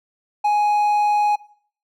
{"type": "tone", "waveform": "triangle", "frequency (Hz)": 833, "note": "G#5", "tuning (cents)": 5, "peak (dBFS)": -13, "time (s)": [0.44, 1.36], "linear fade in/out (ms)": 10, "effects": ["noise-tail reverb RT60 0.5 s tail -19 dB re dry"]}